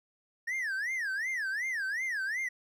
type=tone with vibrato; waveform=triangle; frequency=1800 Hz; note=A6; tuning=39 cents sharp; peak=-29 dBFS; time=0.47-2.49 s; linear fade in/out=10 ms; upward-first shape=sine; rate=2.7 Hz; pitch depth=280 cents each way; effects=none